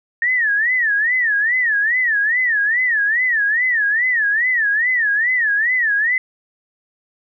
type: tone with vibrato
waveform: sine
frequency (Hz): 1823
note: A#6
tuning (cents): -39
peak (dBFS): -14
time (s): 0.22-6.18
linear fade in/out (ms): 2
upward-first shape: sine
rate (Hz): 2.4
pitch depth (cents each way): 190
effects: none